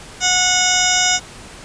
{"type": "harmonic tone", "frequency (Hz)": 731, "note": "F#5", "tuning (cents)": -21, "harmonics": [1, 2, 3, 4, 5, 7, 8, 9, 10], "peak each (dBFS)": [-22, -22, -22, -22, -22, -22, -22, -22, -22], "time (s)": [0.2, 1.2], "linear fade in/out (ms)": 50, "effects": ["pink hiss -37 dBFS RMS until 1.64 s", "resampled to 22050 Hz"]}